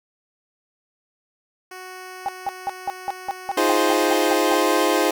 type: tone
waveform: 10% pulse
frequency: 370 Hz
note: F#4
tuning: in tune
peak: -27 dBFS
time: 1.71-4.34 s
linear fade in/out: 5 ms
type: tone bursts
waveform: sine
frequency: 791 Hz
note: G5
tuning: 15 cents sharp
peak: -20 dBFS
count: 12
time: 2.26-4.54 s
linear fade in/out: 0 ms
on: 25 ms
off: 180 ms
type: chord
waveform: 25% pulse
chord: F minor seventh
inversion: third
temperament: equal with one note detuned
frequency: 313.1 / 349.2 / 415.3 / 523.3 Hz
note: Eb4 / F4 / Ab4 / C5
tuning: +11 / 0 / 0 / 0 cents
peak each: -19 dBFS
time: 3.57-5.11 s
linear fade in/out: 5 ms
effects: none